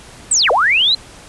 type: linear two-way sweep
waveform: sine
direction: down then up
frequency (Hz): 8440 to 438.3 to 4162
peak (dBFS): -10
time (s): 0.31-0.95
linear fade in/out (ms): 5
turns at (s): 0.51
effects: pink hiss -39 dBFS RMS until 1.28 s + resampled to 24000 Hz